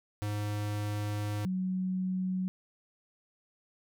square / sine tone pair in turn, 104.2 / 185.66 Hz, G#2 / F#3, +6 / +6 cents, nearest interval minor seventh, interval 1000 cents, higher second, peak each -32 / -29 dBFS, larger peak second, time 0.22-1.45 / 1.45-2.48 s, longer first, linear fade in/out 0 ms, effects none

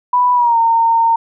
sine tone with pitch glide, 987.8 to 916.3 Hz, B5 to A#5, 0 to -30 cents, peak -9 dBFS, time 0.13-1.16 s, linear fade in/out 5 ms, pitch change -130 cents, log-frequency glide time 0.34-0.58 s, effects none

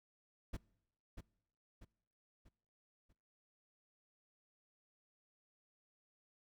brown noise with echo, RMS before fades -41 dBFS, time 0.53-0.57 s, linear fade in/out 10 ms, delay 640 ms, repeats 4, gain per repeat -7 dB, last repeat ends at 3.13 s, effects noise-tail reverb RT60 0.8 s tail -23 dB re dry

